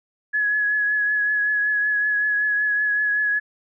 sine tone with vibrato, 1688 Hz, G#6, 28 cents sharp, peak -18 dBFS, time 0.33-3.4 s, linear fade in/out 20 ms, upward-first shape triangle, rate 5.3 Hz, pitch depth 27 cents each way, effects none

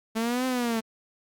sawtooth linear two-way sweep, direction up then down, 220 to 260 to 220 Hz, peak -21 dBFS, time 0.15-0.81 s, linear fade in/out 20 ms, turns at 0.46 s, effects Opus 48 kbps

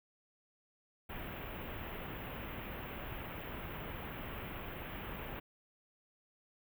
pink band-stop noise, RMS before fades -44 dBFS, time 1.09-5.4 s, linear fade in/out 10 ms, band 3100 to 14000 Hz, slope 48 dB/octave, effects none

